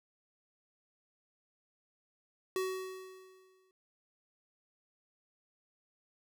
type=tone with exponential decay; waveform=square; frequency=375.4 Hz; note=F#4; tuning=25 cents sharp; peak=-31 dBFS; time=2.56-3.71 s; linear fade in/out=1 ms; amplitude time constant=250 ms; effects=none